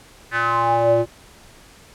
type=tone with band-pass filter sweep; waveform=square; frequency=116.54 Hz; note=A#2; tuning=in tune; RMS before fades=-18 dBFS; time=0.31-1.06 s; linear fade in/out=50 ms; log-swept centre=1700 to 440 Hz; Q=5.2; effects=pink hiss -47 dBFS RMS until 1.94 s + low-pass 11000 Hz 12 dB/octave